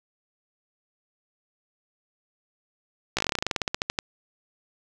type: slowing click train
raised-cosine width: 0.2 ms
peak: -7 dBFS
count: 20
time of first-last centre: 3.17-3.989 s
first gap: 16 ms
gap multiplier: 1.1
effects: none